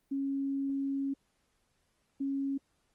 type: tone bursts at uneven times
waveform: sine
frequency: 274.8 Hz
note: C#4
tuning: 15 cents flat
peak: -30 dBFS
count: 2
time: 0.11-1.14 / 2.2-2.58 s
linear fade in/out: 10 ms
effects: pink hiss -75 dBFS RMS until 2.94 s + Opus 24 kbps